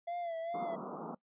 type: tone with vibrato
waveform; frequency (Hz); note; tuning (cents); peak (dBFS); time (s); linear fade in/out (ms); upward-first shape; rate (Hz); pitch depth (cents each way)
triangle; 678; E5; +49; -34; 0.07-0.76; 10; sine; 2.4; 62
type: band-pass noise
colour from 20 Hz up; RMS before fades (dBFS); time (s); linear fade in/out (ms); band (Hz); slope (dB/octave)
pink; -43; 0.54-1.15; 5; 160 to 1300; 96
effects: noise-tail reverb RT60 0.1 s tail -21 dB re dry + resampled to 8000 Hz